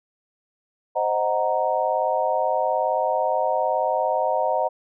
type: chord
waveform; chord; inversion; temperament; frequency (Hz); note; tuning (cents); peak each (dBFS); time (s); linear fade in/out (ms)
sine; C half-diminished seventh; none; equal; 523.3 / 622.3 / 740 / 932.3; C5 / Eb5 / Gb5 / Bb5; 0 / 0 / 0 / 0; -26 / -24 / -25 / -25; 0.95-4.69; 20
effects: none